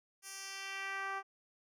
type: tone with band-pass filter sweep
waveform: 10% pulse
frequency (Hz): 390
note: G4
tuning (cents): -9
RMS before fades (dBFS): -42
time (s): 0.22-1.23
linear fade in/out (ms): 50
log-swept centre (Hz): 9300 to 960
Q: 1.2
effects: none